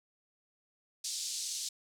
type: band-pass noise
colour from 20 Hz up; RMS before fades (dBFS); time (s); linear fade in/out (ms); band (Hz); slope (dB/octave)
pink; -38; 1.04-1.69; 5; 4300 to 8600; 24
effects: none